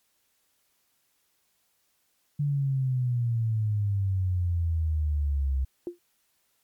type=exponential sweep; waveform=sine; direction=down; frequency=146.7 to 65.4 Hz; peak=-23 dBFS; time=2.39-5.65 s; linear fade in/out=10 ms
type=tone with exponential decay; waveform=sine; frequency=349.2 Hz; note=F4; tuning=in tune; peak=-26 dBFS; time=5.87-5.99 s; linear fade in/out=1 ms; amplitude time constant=24 ms
effects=white hiss -71 dBFS RMS until 6.63 s + MP3 96 kbps